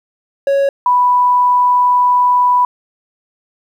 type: tone pair in turn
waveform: triangle / sine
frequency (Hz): 554.4 / 987.8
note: C#5 / B5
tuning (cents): 0 / 0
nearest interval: minor seventh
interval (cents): 1000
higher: second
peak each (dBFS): -8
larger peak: neither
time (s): 0.47-0.69 / 0.86-2.65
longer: second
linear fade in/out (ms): 2
effects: 8-bit